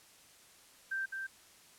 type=tone with echo; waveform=sine; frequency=1568 Hz; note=G6; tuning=in tune; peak=-33 dBFS; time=0.91-1.06 s; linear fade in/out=10 ms; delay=210 ms; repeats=1; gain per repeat=-4 dB; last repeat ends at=1.27 s; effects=white hiss -60 dBFS RMS until 1.78 s + low-pass 11000 Hz 12 dB/octave